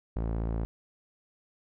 sawtooth tone with low-pass filter, 56 Hz, A1, 31 cents sharp, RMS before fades -31 dBFS, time 0.16-0.65 s, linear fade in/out 0 ms, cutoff 850 Hz, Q 0.63, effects none

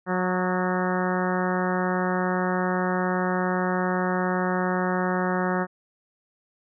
harmonic tone with a mistuned harmonic, 182.5 Hz, F#3, 24 cents flat, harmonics 1 / 2 / 3 / 4 / 5 / 6 / 7 / 8 / 9 / 10, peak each -26 / -29 / -31 / -32 / -33 / -34 / -34 / -35 / -36 / -36 dBFS, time 0.06-5.67 s, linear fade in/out 50 ms, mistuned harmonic 6, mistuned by +30 cents, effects none

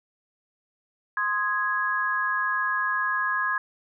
sine chord, Ab major, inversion first, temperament equal, 1046.5 / 1244.5 / 1661.2 Hz, C6 / Eb6 / Ab6, 0 / 0 / 0 cents, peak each -28 / -31 / -25 dBFS, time 1.17-3.58 s, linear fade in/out 2 ms, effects none

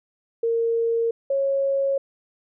sine tone pair in turn, 460.7 / 548.9 Hz, A#4 / C#5, -20 / -17 cents, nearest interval minor third, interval 303 cents, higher second, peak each -19 dBFS, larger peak neither, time 0.43-1.11 / 1.3-1.98 s, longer neither, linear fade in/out 5 ms, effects none

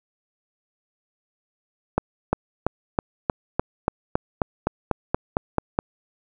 accelerating click train, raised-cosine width 1 ms, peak -5 dBFS, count 15, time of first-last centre 1.98-5.789 s, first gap 350 ms, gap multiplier 0.96, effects none

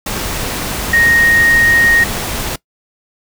sine tone in noise, 1864.7 Hz, A#6, in tune, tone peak -8 dBFS, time 0.93-2.04 s, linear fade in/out 5 ms, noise pink, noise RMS -20 dBFS, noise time 0.06-2.56 s, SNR +9 dB, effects noise-tail reverb RT60 0.1 s tail -21 dB re dry

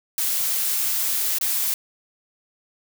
blue noise with dropouts, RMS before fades -23 dBFS, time 0.18-1.74 s, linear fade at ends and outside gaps 1 ms, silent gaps 1.385-1.411 s, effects none

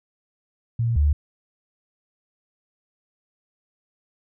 sine tone pair in turn, 116.54 / 73.42 Hz, A#2 / D2, 0 / 0 cents, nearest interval minor sixth, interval 800 cents, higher first, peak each -19 / -15 dBFS, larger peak second, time 0.79-0.96 / 0.96-1.13 s, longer neither, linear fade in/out 5 ms, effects none

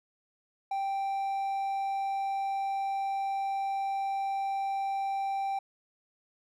triangle tone, 784 Hz, G5, in tune, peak -27 dBFS, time 0.71-5.59 s, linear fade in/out 5 ms, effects none

